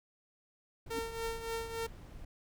brown noise, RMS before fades -48 dBFS, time 0.86-2.25 s, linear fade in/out 5 ms
sine tone with exponential growth, 277.2 Hz, C#4, in tune, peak -34 dBFS, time 0.89-0.99 s, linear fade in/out 1 ms, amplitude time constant 21 ms
sawtooth tone with tremolo, 455.8 Hz, A#4, 39 cents flat, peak -30 dBFS, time 0.9-1.87 s, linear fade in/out 10 ms, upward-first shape triangle, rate 3.5 Hz, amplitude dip 70%
effects none

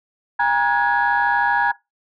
sine tone cluster, 812 / 945 / 1448 / 1670 Hz, G#5 / A#5 / F#6 / G#6, -39 / +23 / -38 / +9 cents, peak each -20 / -18 / -25 / -19 dBFS, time 0.39-1.72 s, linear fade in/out 10 ms, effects noise-tail reverb RT60 0.2 s tail -21 dB re dry + tanh soft clip ceiling -8 dBFS

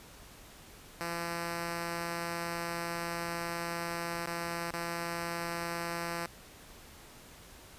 5% pulse tone with dropouts, 170 Hz, F3, 46 cents flat, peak -23 dBFS, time 1.01-6.26 s, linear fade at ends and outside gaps 0 ms, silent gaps 4.259-4.271 / 4.71-4.734 s, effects pink hiss -53 dBFS RMS until 7.78 s + resampled to 32000 Hz

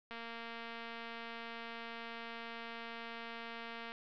click train, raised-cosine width 0.3 ms, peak -30 dBFS, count 881, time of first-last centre 0.11-3.92 s, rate 231 Hz, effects low-pass 4000 Hz 12 dB/octave

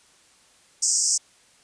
white band-pass noise, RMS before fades -22 dBFS, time 0.82-1.18 s, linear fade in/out 10 ms, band 5100 to 8500 Hz, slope 96 dB/octave, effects white hiss -57 dBFS RMS until 1.63 s + resampled to 22050 Hz

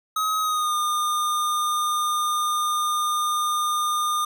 square tone with pitch glide, 1269 to 1213.1 Hz, D#6 to D#6, +34 to -44 cents, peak -22 dBFS, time 0.16-4.25 s, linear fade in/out 5 ms, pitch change -78 cents, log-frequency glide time 0.41-0.74 s, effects none

